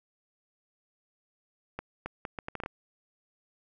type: accelerating click train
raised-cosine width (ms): 0.5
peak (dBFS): -20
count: 9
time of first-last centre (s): 1.79-2.661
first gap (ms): 270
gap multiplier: 0.71
effects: none